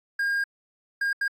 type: tone bursts at uneven times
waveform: triangle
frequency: 1617 Hz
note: G#6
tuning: 47 cents flat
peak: -21 dBFS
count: 3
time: 0.19-0.44 / 1.01-1.13 / 1.21-1.28 s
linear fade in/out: 5 ms
effects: AAC 64 kbps